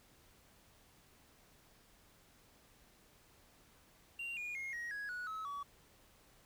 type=tone with pitch steps; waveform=triangle; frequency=2766 / 2436 / 2145 / 1889.2 / 1663.8 / 1465.2 / 1290.4 / 1136.4 Hz; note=F7 / D#7 / C7 / A#6 / G#6 / F#6 / E6 / C#6; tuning=-17 / -37 / +42 / +23 / +3 / -17 / -37 / +43 cents; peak=-38 dBFS; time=4.19-5.63 s; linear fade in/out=5 ms; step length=180 ms; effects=tanh soft clip ceiling -34 dBFS + pink hiss -66 dBFS RMS until 6.45 s